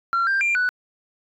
sine tone with pitch steps, 1369 / 1583 / 2383 / 1484 Hz, F6 / G6 / D7 / F#6, -35 / +17 / +25 / +5 cents, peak -16 dBFS, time 0.13-0.69 s, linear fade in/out 0 ms, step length 140 ms, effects tanh soft clip ceiling -16 dBFS

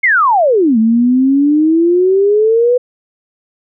sine exponential two-way sweep, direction down then up, 2217 to 218 to 501 Hz, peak -7 dBFS, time 0.03-2.78 s, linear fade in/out 10 ms, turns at 0.78 s, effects none

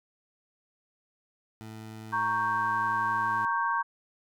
20% pulse tone, 110 Hz, A2, in tune, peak -36 dBFS, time 1.61-3.45 s, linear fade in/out 0 ms
sine chord, G diminished, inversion first, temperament equal, 932.3 / 1108.7 / 1568 Hz, Bb5 / Db6 / G6, 0 / 0 / 0 cents, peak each -29 / -29 / -31 dBFS, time 2.12-3.83 s, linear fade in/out 20 ms
effects none

